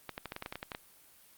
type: clicks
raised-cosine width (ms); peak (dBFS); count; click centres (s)
0.3; -22; 12; 0.093 / 0.179 / 0.257 / 0.321 / 0.364 / 0.424 / 0.461 / 0.525 / 0.556 / 0.629 / 0.718 / 0.749
effects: white hiss -60 dBFS RMS until 1.37 s + Opus 32 kbps